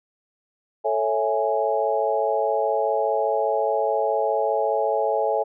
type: chord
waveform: sine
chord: A major seventh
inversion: none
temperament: equal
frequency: 440 / 554.4 / 659.3 / 830.6 Hz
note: A4 / C#5 / E5 / G#5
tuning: 0 / 0 / 0 / 0 cents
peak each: -25 dBFS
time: 0.84-5.44 s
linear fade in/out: 20 ms
effects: none